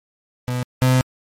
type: tone pair in turn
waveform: 35% pulse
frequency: 124.5 / 128.37 Hz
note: B2 / C3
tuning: +14 / -33 cents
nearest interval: minor second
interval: 53 cents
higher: second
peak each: -19 / -11 dBFS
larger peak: second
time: 0.48-0.63 / 0.82-1.01 s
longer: second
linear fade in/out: 0 ms
effects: MP3 64 kbps